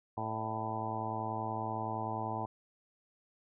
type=harmonic tone with a mistuned harmonic; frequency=110.5 Hz; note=A2; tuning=8 cents sharp; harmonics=1 / 2 / 3 / 4 / 5 / 6 / 7 / 8 / 9; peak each=-41 / -44 / -45 / -47 / -48 / -44 / -40 / -41 / -42 dBFS; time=0.17-2.46 s; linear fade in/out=5 ms; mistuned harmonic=5; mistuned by=+66 cents; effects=none